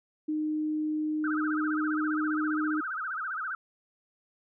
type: tone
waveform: sine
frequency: 307 Hz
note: D#4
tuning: 23 cents flat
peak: -27 dBFS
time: 0.28-2.81 s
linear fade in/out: 10 ms
type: tone with vibrato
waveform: sine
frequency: 1396.9 Hz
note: F6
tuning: in tune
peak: -31 dBFS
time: 1.24-3.55 s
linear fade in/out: 2 ms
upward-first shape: sine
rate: 15 Hz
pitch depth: 210 cents each way
effects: none